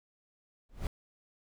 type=noise with exponential growth; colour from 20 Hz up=brown; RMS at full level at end=-26 dBFS; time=0.69-0.87 s; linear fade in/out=2 ms; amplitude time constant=39 ms; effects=none